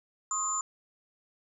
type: tone cluster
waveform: sine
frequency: 1066 / 1263 / 7100 Hz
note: C6 / D#6 / A8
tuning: +32 / +26 / +15 cents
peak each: -35 / -36 / -30 dBFS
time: 0.31-0.61 s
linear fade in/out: 2 ms
effects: none